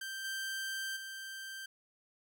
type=tone with level steps; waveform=sawtooth; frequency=1568 Hz; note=G6; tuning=in tune; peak=-36 / -33 / -39 dBFS; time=0.01-1.66 s; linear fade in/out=5 ms; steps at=0.24 / 0.96 s; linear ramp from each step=10 ms; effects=none